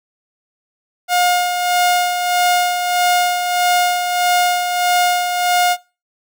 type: tone with tremolo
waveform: sawtooth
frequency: 714 Hz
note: F5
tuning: 38 cents sharp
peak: -8 dBFS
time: 1.08-5.77 s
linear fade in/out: 50 ms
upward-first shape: sine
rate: 1.6 Hz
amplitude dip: 50%
effects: noise-tail reverb RT60 0.3 s tail -21 dB re dry